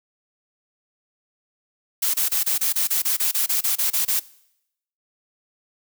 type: noise bursts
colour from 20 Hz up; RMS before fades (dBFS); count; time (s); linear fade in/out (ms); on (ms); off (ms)
blue; -21; 15; 2.02-4.198; 10; 120; 27
effects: noise-tail reverb RT60 0.8 s tail -21 dB re dry